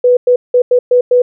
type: tone bursts at uneven times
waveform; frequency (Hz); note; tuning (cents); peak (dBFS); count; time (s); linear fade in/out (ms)
sine; 493.9; B4; 0; -5; 6; 0.04-0.17 / 0.27-0.36 / 0.54-0.62 / 0.71-0.79 / 0.91-1.01 / 1.11-1.22; 5
effects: none